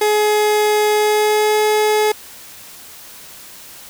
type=tone with pitch glide; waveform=30% pulse; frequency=422 to 425.9 Hz; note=G#4 to G#4; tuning=+28 to +44 cents; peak=-10 dBFS; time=0.01-2.12 s; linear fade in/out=5 ms; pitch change=+16 cents; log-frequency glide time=0.92-1.6 s; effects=white hiss -38 dBFS RMS until 3.89 s